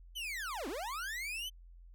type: linear two-way sweep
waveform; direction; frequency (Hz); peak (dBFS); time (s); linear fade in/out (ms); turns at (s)
40% pulse; down then up; 3114 to 246.9 to 3114; -37; 0.15-1.5; 20; 0.68
effects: added 43 Hz sine -52 dBFS peak until 1.94 s

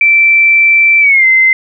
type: tone with pitch glide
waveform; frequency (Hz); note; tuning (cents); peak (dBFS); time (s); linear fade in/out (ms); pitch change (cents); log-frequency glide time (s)
sine; 2336 to 2069; D7 to C7; -10 to -20; -4; 0.01-1.53; 2; -210; 1-1.25
effects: none

